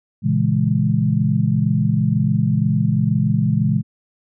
sine chord, A# half-diminished seventh, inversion none, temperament equal, 116.54 / 138.59 / 164.81 / 207.7 Hz, A#2 / C#3 / E3 / G#3, 0 / 0 / 0 / 0 cents, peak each -20 dBFS, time 0.22-3.83 s, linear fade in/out 50 ms, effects none

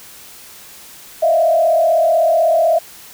sine tone with frequency modulation, 659.3 Hz, E5, in tune, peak -10 dBFS, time 1.22-2.79 s, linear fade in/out 10 ms, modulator 36 Hz, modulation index 1.1, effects white hiss -39 dBFS RMS until 3.13 s

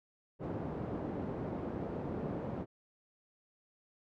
pink band-pass noise, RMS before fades -39 dBFS, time 0.39-2.66 s, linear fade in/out 50 ms, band 120 to 590 Hz, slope 12 dB/octave, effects none

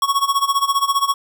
square tone with tremolo, 1108.7 Hz, C#6, in tune, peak -13 dBFS, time 0.02-1.14 s, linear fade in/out 2 ms, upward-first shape sine, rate 15 Hz, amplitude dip 85%, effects none

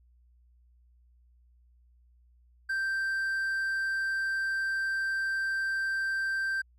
triangle tone, 1568 Hz, G6, in tune, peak -26 dBFS, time 2.69-6.62 s, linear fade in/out 10 ms, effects added 60 Hz sine -59 dBFS peak until 6.78 s

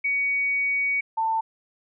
sine tone pair in turn, 2250 / 892.9 Hz, C#7 / A5, +25 / +25 cents, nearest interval octave + major third, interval 1600 cents, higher first, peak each -21 dBFS, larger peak neither, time 0.04-1.01 / 1.17-1.41 s, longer first, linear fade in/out 10 ms, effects none

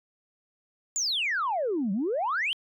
sine exponential two-way sweep, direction down then up, 7300 to 182.9 to 3222 Hz, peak -24 dBFS, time 0.96-2.53 s, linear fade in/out 0 ms, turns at 1.92 s, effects tanh soft clip ceiling -21 dBFS

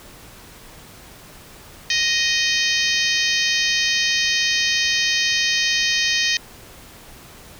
harmonic tone with a mistuned harmonic, 622.3 Hz, D#5, in tune, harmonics 3 / 4 / 5 / 6 / 7 / 8 / 9 / 10, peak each -23 / -24 / -25 / -26 / -26 / -27 / -28 / -28 dBFS, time 1.9-6.37 s, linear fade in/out 2 ms, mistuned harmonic 9, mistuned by -16 cents, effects pink hiss -43 dBFS RMS until 7.59 s

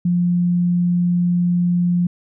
sine tone, 175.8 Hz, F3, 12 cents sharp, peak -14 dBFS, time 0.05-2.07 s, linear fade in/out 5 ms, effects none

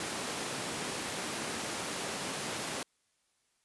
pink high-pass noise, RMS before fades -37 dBFS, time 0-2.83 s, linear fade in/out 2 ms, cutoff 200 Hz, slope 12 dB/octave, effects white hiss -75 dBFS RMS until 3.64 s + resampled to 24000 Hz

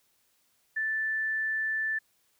sine tone, 1760 Hz, A6, in tune, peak -27 dBFS, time 0.76-1.99 s, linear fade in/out 10 ms, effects white hiss -70 dBFS RMS until 2.39 s

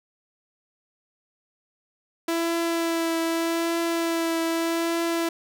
sawtooth tone with vibrato, 332.6 Hz, E4, 16 cents sharp, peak -19 dBFS, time 2.28-5.29 s, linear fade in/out 5 ms, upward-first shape triangle, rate 0.82 Hz, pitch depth 19 cents each way, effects none

